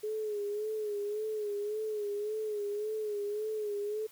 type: tone with vibrato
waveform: sine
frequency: 421.1 Hz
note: G#4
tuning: 24 cents sharp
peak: -32 dBFS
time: 0.03-4.07 s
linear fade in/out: 10 ms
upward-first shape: sine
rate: 1.8 Hz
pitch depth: 57 cents each way
effects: white hiss -58 dBFS RMS until 4.11 s